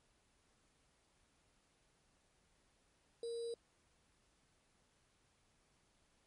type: tone with sample-and-hold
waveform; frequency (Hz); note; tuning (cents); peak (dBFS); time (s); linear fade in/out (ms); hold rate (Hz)
sine; 466.2; A#4; 0; -40; 3.23-3.54; 2; 4410
effects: pink hiss -75 dBFS RMS until 6.26 s + MP3 48 kbps